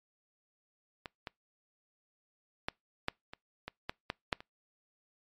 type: clicks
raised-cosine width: 0.3 ms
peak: -24 / -23 / -16 / -14 / -28 / -23 / -18 / -17 / -12 / -30 dBFS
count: 10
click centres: 1.058 / 1.272 / 2.685 / 3.084 / 3.335 / 3.68 / 3.895 / 4.101 / 4.328 / 4.405 s
effects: noise-tail reverb RT60 0.2 s tail -26 dB re dry + MP3 64 kbps